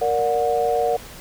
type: chord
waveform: sine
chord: Bb augmented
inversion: none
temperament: just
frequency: 466.2 / 582.7 / 728.4 Hz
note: Bb4 / D5 / F#5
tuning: 0 / -14 / -27 cents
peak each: -21 / -24 / -21 dBFS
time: 0.01-0.97 s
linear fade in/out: 10 ms
effects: pink hiss -40 dBFS RMS until 1.2 s